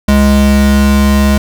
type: tone pair together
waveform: square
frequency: 69.3 / 207.7 Hz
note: C#2 / G#3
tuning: 0 / 0 cents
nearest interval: octave + perfect fifth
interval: 1900 cents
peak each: -10 dBFS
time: 0.08-1.38 s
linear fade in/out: 5 ms
effects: none